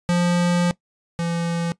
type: tone pair in turn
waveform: square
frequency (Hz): 175.2 / 169.43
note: F3 / E3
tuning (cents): +6 / +48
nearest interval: minor second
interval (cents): 58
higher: first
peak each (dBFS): -17 / -22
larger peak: first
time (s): 0.09-0.71 / 1.19-1.72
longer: first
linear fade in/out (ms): 0
effects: noise-tail reverb RT60 0.1 s tail -19 dB re dry + resampled to 22050 Hz